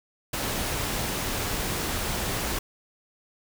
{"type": "noise", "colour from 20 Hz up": "pink", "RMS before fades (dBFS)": -29, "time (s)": [0.33, 2.59], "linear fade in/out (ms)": 5, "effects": []}